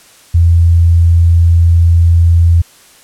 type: tone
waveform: sine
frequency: 84.5 Hz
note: E2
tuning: 43 cents sharp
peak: -4 dBFS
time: 0.34-2.62 s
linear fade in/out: 10 ms
effects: white hiss -42 dBFS RMS until 3.03 s + low-pass 11000 Hz 12 dB/octave